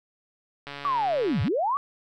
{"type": "click train", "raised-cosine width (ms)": 0.3, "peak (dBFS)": -21, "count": 116, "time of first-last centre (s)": [0.67, 1.48], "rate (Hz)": 142}
{"type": "linear two-way sweep", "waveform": "sine", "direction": "down then up", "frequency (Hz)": [1174.7, 84, 1174.7], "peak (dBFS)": -22, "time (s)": [0.85, 1.77], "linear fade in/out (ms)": 0, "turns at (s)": 1.42}
{"effects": []}